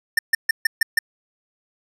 square tone bursts, 1800 Hz, A6, 39 cents sharp, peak -14 dBFS, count 6, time 0.17-0.99 s, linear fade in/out 5 ms, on 20 ms, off 140 ms, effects resampled to 32000 Hz

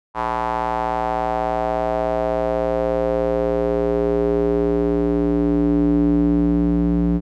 square tone with band-pass filter sweep, 58.27 Hz, A#1, in tune, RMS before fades -19 dBFS, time 0.14-7.21 s, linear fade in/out 50 ms, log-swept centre 960 to 230 Hz, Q 3.6, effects none

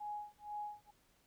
sine tone with tremolo, 834 Hz, G#5, 7 cents sharp, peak -39 dBFS, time 0-0.91 s, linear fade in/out 10 ms, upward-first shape sine, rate 2.1 Hz, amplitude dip 100%, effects pink hiss -72 dBFS RMS until 1.26 s

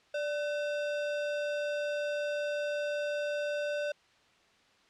sine tone with sample-and-hold, 587.3 Hz, D5, in tune, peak -30 dBFS, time 0.14-3.92 s, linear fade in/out 5 ms, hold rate 2100 Hz, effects white hiss -64 dBFS RMS until 4.89 s + low-pass 4000 Hz 12 dB/octave

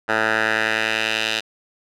10% pulse tone with band-pass filter sweep, 110.2 Hz, A2, 3 cents sharp, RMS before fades -21 dBFS, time 0.08-1.41 s, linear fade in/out 20 ms, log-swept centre 1300 to 3300 Hz, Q 1.9, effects none

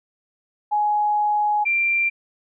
sine tone pair in turn, 837 / 2367 Hz, G#5 / D7, +13 / +13 cents, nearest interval octave + tritone, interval 1800 cents, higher second, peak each -17 / -17 dBFS, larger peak neither, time 0.71-1.65 / 1.65-2.1 s, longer first, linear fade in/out 20 ms, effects none

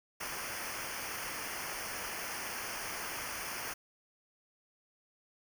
pink noise with comb filter, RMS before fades -40 dBFS, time 0.2-3.74 s, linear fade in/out 10 ms, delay 0.26 ms, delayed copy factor -0.85, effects none

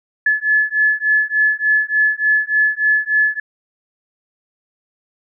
sine beating tone pair, 1717 / 1720.4 Hz, A6 / A6, -43 / -39 cents, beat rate 3.4 Hz, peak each -16 dBFS, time 0.26-3.4 s, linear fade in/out 5 ms, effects none

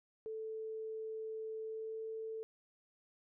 sine tone with pitch glide, 440 to 443.3 Hz, A4 to A4, 0 to +13 cents, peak -40 dBFS, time 0.26-2.43 s, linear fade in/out 0 ms, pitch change +13 cents, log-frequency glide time 1.61-2.04 s, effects none

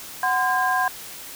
sine tone cluster, 742 / 1029 / 1613 Hz, F#5 / C6 / G6, +5 / -29 / +49 cents, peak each -23 dBFS, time 0.23-0.88 s, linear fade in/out 2 ms, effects white hiss -38 dBFS RMS until 1.35 s

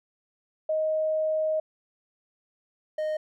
sine / triangle tone pair in turn, 626 / 618.1 Hz, D#5 / D#5, +10 / -12 cents, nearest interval unison, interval 22 cents, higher first, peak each -23 / -24 dBFS, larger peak first, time 0.69-1.6 / 2.98-3.17 s, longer first, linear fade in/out 5 ms, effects none

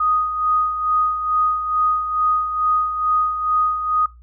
sine tone with tremolo, 1244.5 Hz, D#6, in tune, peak -14 dBFS, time 0-4.06 s, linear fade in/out 5 ms, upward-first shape sine, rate 2.3 Hz, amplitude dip 60%, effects noise-tail reverb RT60 0.2 s tail -18 dB re dry + added 60 Hz sine -42 dBFS peak until 4.22 s

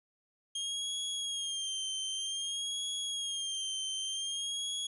sawtooth tone with vibrato, 3222 Hz, G7, 47 cents sharp, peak -31 dBFS, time 0.55-4.87 s, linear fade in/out 5 ms, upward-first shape sine, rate 0.53 Hz, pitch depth 60 cents each way, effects resampled to 24000 Hz + 12-bit

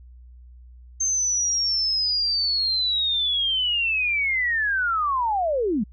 sine linear sweep, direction down, 6340 to 185 Hz, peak -20 dBFS, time 1-5.84 s, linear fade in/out 10 ms, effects added 61 Hz sine -43 dBFS peak until 5.92 s

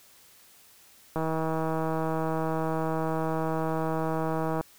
click train, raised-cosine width 1 ms, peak -16 dBFS, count 553, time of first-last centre 1.16-4.61 s, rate 160 Hz, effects white hiss -56 dBFS RMS until 4.78 s

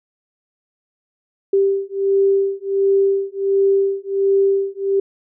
sine beating tone pair, 392 / 393.4 Hz, G4 / G4, 0 / +6 cents, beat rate 1.4 Hz, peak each -17 dBFS, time 1.53-5 s, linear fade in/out 5 ms, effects none

